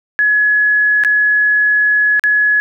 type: tone with dropouts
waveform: sine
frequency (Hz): 1692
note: G#6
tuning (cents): +32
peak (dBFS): -9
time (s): 0.19-2.6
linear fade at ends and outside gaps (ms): 0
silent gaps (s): 1.037-1.048 / 2.195-2.238
effects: none